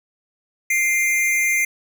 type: tone pair together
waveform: square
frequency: 2096 / 2400 Hz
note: C7 / D7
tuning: +2 / +37 cents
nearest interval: major second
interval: 235 cents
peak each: -18 / -25 dBFS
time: 0.7-1.65 s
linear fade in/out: 5 ms
effects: none